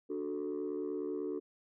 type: chord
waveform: sine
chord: D major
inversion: none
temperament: equal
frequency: 293.7 / 370 / 440 Hz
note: D4 / F#4 / A4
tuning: 0 / 0 / 0 cents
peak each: -38 / -37 / -38 dBFS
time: 0.09-1.4 s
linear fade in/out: 20 ms
effects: tanh soft clip ceiling -30 dBFS